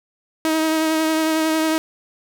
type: tone with vibrato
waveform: sawtooth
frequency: 317.1 Hz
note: D#4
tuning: 33 cents sharp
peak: -13 dBFS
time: 0.45-1.78 s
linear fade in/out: 0 ms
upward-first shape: triangle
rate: 11 Hz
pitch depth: 22 cents each way
effects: none